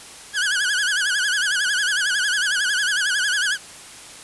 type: tone with vibrato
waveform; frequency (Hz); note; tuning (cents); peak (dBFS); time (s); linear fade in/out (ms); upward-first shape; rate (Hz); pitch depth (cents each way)
sawtooth; 1569; G6; +1; -15; 0.33-3.58; 50; sine; 11; 140
effects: white hiss -40 dBFS RMS until 4.23 s + resampled to 24000 Hz